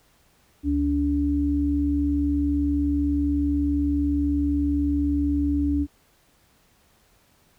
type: tone pair together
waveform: sine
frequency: 72 / 288 Hz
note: D2 / D4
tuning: -34 / -34 cents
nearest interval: 2 octaves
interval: 2400 cents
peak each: -25 / -21 dBFS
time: 0.63-5.87 s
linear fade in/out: 50 ms
effects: pink hiss -61 dBFS RMS until 7.58 s